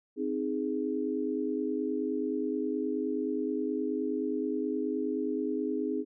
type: chord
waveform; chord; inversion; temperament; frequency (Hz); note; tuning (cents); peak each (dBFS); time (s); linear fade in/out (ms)
sine; Ab major; first; equal; 261.6 / 311.1 / 415.3; C4 / Eb4 / Ab4; 0 / 0 / 0; -33; 0.16-6.05; 50
effects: none